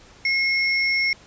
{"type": "tone pair together", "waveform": "sine", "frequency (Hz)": [2161, 5449], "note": ["C#7", "F8"], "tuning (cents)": [-45, -44], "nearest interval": "octave + major third", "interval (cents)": 1601, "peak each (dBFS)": [-19, -26], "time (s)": [0.25, 1.13], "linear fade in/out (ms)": 2, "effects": ["pink hiss -49 dBFS RMS until 1.26 s", "resampled to 16000 Hz"]}